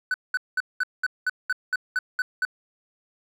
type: tone bursts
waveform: triangle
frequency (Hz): 1500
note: F#6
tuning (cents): +23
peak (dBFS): -19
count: 11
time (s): 0.11-2.451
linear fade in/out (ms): 2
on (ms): 31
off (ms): 200
effects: none